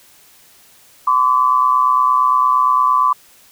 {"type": "tone pair together", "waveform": "sine", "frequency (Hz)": [1021.3, 1150], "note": ["C6", "D6"], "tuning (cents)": [-42, -37], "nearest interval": "major second", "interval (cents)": 205, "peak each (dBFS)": [-14, -13], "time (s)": [1.07, 3.13], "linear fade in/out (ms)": 5, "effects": ["white hiss -48 dBFS RMS until 3.51 s"]}